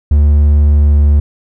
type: tone with pitch glide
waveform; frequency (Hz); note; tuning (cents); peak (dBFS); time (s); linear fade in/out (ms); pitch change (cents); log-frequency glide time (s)
triangle; 73.42 to 72.91; D2 to D2; 0 to -12; -3; 0.11-1.2; 5; -12; 0.67-1.02
effects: none